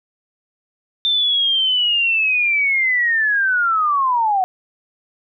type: linear sweep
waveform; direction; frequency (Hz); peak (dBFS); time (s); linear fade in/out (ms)
sine; down; 3590 to 727; -14; 1.05-4.44; 0
effects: none